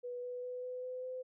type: tone with pitch steps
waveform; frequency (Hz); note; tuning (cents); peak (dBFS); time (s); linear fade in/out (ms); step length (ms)
sine; 490.4 / 494.4 / 498.4 / 502.4 / 506.5 / 510.6; B4 / B4 / B4 / B4 / B4 / C5; -12 / +2 / +16 / +30 / +44 / -42; -39; 0.03-1.23; 20; 200
effects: none